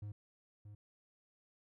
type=tone with echo; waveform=triangle; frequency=103.83 Hz; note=G#2; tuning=in tune; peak=-40 dBFS; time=0.02-0.12 s; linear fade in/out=5 ms; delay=630 ms; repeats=1; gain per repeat=-8 dB; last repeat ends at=0.75 s; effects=none